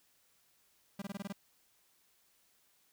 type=tone bursts; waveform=45% pulse; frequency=198.3 Hz; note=G3; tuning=20 cents sharp; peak=-38 dBFS; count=7; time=0.99-1.326 s; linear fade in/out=5 ms; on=30 ms; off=21 ms; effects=white hiss -71 dBFS RMS until 2.92 s